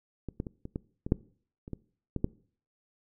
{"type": "clicks", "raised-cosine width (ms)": 3, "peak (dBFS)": [-23, -19, -25, -26, -20, -22, -9, -30, -22, -18, -13], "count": 11, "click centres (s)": [0.287, 0.401, 0.468, 0.654, 0.759, 1.065, 1.121, 1.679, 1.733, 2.163, 2.244], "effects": ["noise-tail reverb RT60 0.5 s tail -22 dB re dry"]}